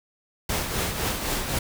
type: noise with tremolo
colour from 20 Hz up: pink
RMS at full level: -25 dBFS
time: 0.49-1.59 s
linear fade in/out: 5 ms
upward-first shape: triangle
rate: 3.9 Hz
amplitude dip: 55%
effects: none